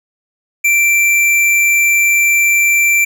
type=tone with hard clipping; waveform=sine; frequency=2349 Hz; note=D7; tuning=in tune; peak=-10 dBFS; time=0.64-3.05 s; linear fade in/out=10 ms; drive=15 dB; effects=none